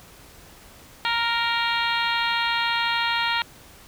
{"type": "harmonic tone", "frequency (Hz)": 466.2, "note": "A#4", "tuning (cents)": 0, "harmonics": [2, 3, 4, 5, 6, 7, 8, 9], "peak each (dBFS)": [-26, -28, -29, -30, -31, -31, -32, -33], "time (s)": [1.05, 3.42], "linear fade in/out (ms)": 0, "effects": ["pink hiss -48 dBFS RMS until 3.87 s"]}